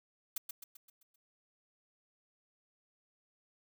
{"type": "noise with echo", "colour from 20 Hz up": "blue", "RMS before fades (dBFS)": -36, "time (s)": [0.36, 0.38], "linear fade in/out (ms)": 5, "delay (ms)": 130, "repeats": 6, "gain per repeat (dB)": -6, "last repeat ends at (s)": 1.16, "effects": []}